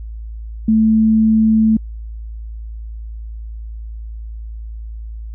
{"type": "tone", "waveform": "sine", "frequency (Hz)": 220, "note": "A3", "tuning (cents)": 0, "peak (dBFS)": -9, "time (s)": [0.68, 1.77], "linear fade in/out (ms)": 5, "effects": ["added 55 Hz sine -26 dBFS peak until 5.34 s"]}